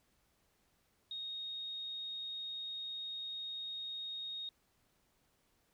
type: tone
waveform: sine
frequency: 3729 Hz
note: A#7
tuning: in tune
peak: -40 dBFS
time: 1.11-4.49 s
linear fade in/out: 2 ms
effects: pink hiss -75 dBFS RMS until 5.73 s